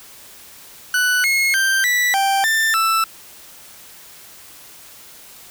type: tone with pitch steps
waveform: 40% pulse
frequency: 1487 / 2163 / 1571 / 1962 / 784 / 1784 / 1324 Hz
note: F#6 / C#7 / G6 / B6 / G5 / A6 / E6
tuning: +8 / -43 / +3 / -12 / 0 / +23 / +7 cents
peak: -14 dBFS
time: 0.94-3.04 s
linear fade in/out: 2 ms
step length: 300 ms
effects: white hiss -42 dBFS RMS until 5.5 s